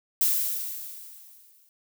violet noise with exponential decay, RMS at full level -21 dBFS, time 0.21-1.69 s, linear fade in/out 0 ms, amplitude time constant 320 ms, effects none

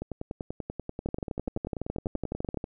two click trains, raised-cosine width 2 ms, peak -17 / -20 dBFS, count 19 / 28, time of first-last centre 1.06-2.573 / 0.02-2.641 s, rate 11.9 / 10.3 Hz, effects none

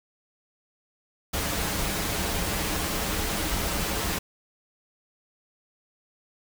pink noise with comb filter, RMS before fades -28 dBFS, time 1.33-4.19 s, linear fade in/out 10 ms, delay 8 ms, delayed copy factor -0.5, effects none

